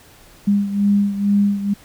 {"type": "beating tone pair", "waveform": "sine", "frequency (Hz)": [201.7, 203.9], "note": ["G3", "G#3"], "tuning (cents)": [50, -32], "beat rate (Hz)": 2.2, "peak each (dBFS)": [-15, -20], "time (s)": [0.47, 1.74], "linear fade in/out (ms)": 10, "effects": ["pink hiss -47 dBFS RMS until 1.84 s"]}